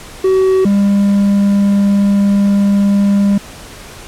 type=tone pair in turn; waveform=triangle; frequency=378.4 / 200.5 Hz; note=F#4 / G3; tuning=+39 / +39 cents; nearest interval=major seventh; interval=1100 cents; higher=first; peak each=-6 dBFS; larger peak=neither; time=0.24-0.65 / 0.65-3.38 s; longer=second; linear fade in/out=5 ms; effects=pink hiss -33 dBFS RMS until 4.07 s + low-pass 11000 Hz 12 dB/octave